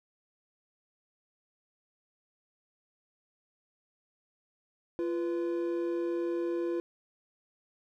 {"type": "tone pair together", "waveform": "triangle", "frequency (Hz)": [343.9, 493.9], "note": ["F4", "B4"], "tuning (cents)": [-27, 0], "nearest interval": "tritone", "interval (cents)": 627, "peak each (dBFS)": [-28, -35], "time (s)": [4.99, 6.8], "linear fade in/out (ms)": 0, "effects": []}